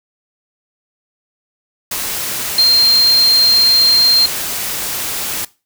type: tone in noise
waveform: sine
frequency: 4186 Hz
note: C8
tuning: in tune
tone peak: -7 dBFS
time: 2.58-4.26 s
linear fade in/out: 5 ms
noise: white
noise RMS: -21 dBFS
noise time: 1.91-5.45 s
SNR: +11 dB
effects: noise-tail reverb RT60 0.3 s tail -20 dB re dry